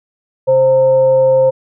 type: tone with frequency modulation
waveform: sine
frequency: 526 Hz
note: C5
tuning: 9 cents sharp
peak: -7 dBFS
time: 0.47-1.51 s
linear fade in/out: 20 ms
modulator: 392 Hz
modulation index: 0.27
effects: none